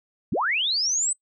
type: linear sweep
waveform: sine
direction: up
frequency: 101 to 8200 Hz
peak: -21 dBFS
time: 0.32-1.13 s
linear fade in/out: 5 ms
effects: noise-tail reverb RT60 0.1 s tail -22 dB re dry